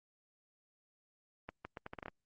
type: accelerating click train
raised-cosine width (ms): 0.5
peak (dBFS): -28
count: 9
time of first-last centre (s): 1.49-2.082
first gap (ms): 160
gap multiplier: 0.76
effects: Opus 24 kbps